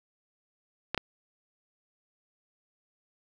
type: clicks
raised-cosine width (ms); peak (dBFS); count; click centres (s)
0.3; -12; 2; 0.946 / 0.977
effects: none